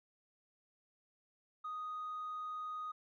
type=tone with tanh clipping; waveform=triangle; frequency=1244.5 Hz; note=D#6; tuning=in tune; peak=-40 dBFS; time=1.64-2.92 s; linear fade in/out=10 ms; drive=5 dB; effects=none